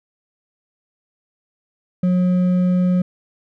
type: tone with hard clipping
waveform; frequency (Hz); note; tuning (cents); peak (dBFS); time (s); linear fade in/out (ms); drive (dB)
triangle; 180.8; F#3; -40; -15; 2.03-3.02; 5; 8
effects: none